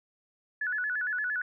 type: tone with vibrato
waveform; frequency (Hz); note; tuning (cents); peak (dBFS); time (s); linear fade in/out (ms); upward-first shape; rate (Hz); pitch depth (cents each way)
sine; 1591; G6; +25; -28; 0.61-1.42; 5; square; 8.7; 130
effects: none